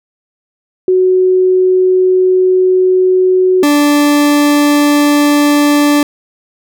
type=tone pair in turn; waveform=sine / 40% pulse; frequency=370.4 / 292 Hz; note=F#4 / D4; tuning=+2 / -10 cents; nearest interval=major third; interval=412 cents; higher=first; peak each=-6 dBFS; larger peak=neither; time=0.88-3.63 / 3.63-6.03 s; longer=first; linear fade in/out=2 ms; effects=none